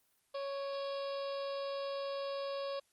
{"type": "harmonic tone with a mistuned harmonic", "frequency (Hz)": 554.4, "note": "C#5", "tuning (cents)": 0, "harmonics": [1, 2, 3, 4, 5, 6, 7, 8, 9], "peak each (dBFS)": [-37, -45, -56, -59, -55, -54, -54, -54, -55], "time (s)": [0.34, 2.8], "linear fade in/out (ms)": 10, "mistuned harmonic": 4, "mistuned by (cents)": 130, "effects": ["white hiss -74 dBFS RMS until 2.92 s", "Opus 24 kbps"]}